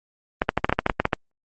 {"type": "clicks", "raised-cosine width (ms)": 0.5, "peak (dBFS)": -3, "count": 12, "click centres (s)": [0.419, 0.491, 0.576, 0.645, 0.695, 0.726, 0.79, 0.864, 0.898, 1, 1.054, 1.132], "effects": ["Opus 24 kbps"]}